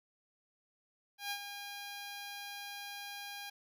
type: tone with ADSR envelope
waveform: 10% pulse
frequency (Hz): 810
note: G#5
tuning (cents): -43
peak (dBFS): -27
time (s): 1.18-3.5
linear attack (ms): 130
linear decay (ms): 69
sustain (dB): -8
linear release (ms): 7
effects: none